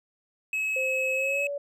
triangle tone, 2572 Hz, E7, 43 cents flat, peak -24 dBFS, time 0.53-1.47 s, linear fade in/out 2 ms
sine tone with pitch glide, 523.3 to 570.7 Hz, C5 to D5, 0 to -50 cents, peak -29 dBFS, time 0.76-1.58 s, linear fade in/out 5 ms, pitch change +150 cents, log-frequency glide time 1.14-1.44 s
effects none

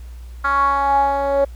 10% pulse tone with band-pass filter sweep, 278.4 Hz, C#4, 8 cents sharp, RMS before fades -17 dBFS, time 0.44-1.45 s, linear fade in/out 10 ms, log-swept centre 1300 to 560 Hz, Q 6.7, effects added 60 Hz sine -32 dBFS peak until 1.55 s + pink hiss -52 dBFS RMS until 1.55 s

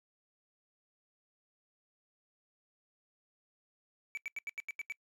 triangle tone bursts, 2300 Hz, D7, 37 cents flat, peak -35 dBFS, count 8, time 4.15-4.922 s, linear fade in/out 0 ms, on 23 ms, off 84 ms, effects noise-tail reverb RT60 0.1 s tail -24 dB re dry

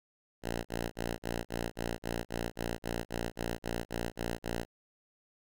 5% pulse tone bursts, 58 Hz, A#1, 8 cents flat, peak -22 dBFS, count 16, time 0.42-4.655 s, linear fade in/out 50 ms, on 230 ms, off 37 ms, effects none

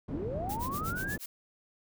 white low-pass noise, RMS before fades -38 dBFS, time 0.08-1.18 s, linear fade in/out 5 ms, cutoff 250 Hz, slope 12 dB/octave
sine linear sweep, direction up, 233.1 to 1760 Hz, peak -34 dBFS, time 0.11-1.17 s, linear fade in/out 20 ms
blue noise with tremolo, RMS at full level -40 dBFS, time 0.49-1.26 s, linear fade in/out 5 ms, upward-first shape sine, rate 8.3 Hz, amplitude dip 100%
effects none

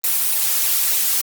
blue noise with flanger, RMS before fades -18 dBFS, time 0.04-1.21 s, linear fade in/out 0 ms, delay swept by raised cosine 0.6 to 3.4 ms, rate 3.3 Hz, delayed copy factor -0.55, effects Opus 24 kbps

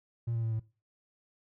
triangle tone with pitch steps, 116.7 / 114.7 / 112.72 / 110.79 Hz, A#2 / A#2 / A2 / A2, +2 / -28 / +42 / +12 cents, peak -27 dBFS, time 0.27-0.598 s, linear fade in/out 10 ms, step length 82 ms, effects noise-tail reverb RT60 0.3 s tail -20 dB re dry + tanh soft clip ceiling -23 dBFS

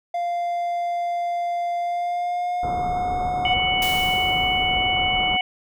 triangle tone with pitch glide, 696 to 726.8 Hz, F5 to F#5, -6 to -31 cents, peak -20 dBFS, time 0.14-3.54 s, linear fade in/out 5 ms, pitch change +75 cents, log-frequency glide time 1.78-3.15 s
pink low-pass noise, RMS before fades -31 dBFS, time 2.63-5.37 s, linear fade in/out 5 ms, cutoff 1400 Hz, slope 96 dB/octave
harmonic tone, 740 Hz, F#5, in tune, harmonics 1 / 3 / 4, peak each -23 / -23 / -23 dBFS, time 3.45-5.41 s, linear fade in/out 2 ms
white noise with exponential decay, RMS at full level -29 dBFS, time 3.82-4.93 s, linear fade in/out 1 ms, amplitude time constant 240 ms
effects none

